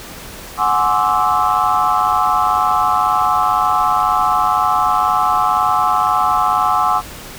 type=tone cluster; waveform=sine; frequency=735 / 837 / 1054 / 1158 / 1310 Hz; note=F#5 / G#5 / C6 / D6 / E6; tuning=-12 / +13 / +12 / -25 / -11 cents; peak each=-18 dBFS; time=0.57-7.02 s; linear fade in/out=50 ms; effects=tanh soft clip ceiling -3 dBFS + pink hiss -33 dBFS RMS until 7.38 s